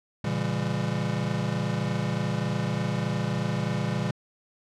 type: chord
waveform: square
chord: A# diminished seventh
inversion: none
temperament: just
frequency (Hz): 116.54 / 139.85 / 167.82 / 201.4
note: A#2 / C#3 / E3 / G3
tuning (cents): 0 / +16 / +31 / +47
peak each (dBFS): -32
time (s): 0.24-4.11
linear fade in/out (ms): 5
effects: low-pass 6000 Hz 12 dB/octave